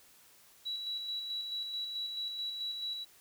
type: tone with tremolo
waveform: sine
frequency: 3916 Hz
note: B7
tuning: 15 cents flat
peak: -34 dBFS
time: 0.65-3.05 s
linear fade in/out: 20 ms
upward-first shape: square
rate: 4.6 Hz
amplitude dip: 35%
effects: white hiss -61 dBFS RMS until 3.2 s